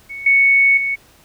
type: tone with level steps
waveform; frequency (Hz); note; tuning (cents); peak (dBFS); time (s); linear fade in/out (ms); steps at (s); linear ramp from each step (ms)
sine; 2217; C#7; 0; -27 / -9 / -17; 0.09-0.96; 20; 0.26 / 0.77; 5
effects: pink hiss -50 dBFS RMS until 1.24 s